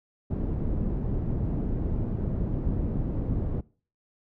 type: low-pass noise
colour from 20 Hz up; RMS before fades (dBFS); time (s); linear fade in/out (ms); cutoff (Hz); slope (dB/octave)
pink; -28; 0.3-3.61; 10; 290; 12
effects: noise-tail reverb RT60 0.4 s tail -22 dB re dry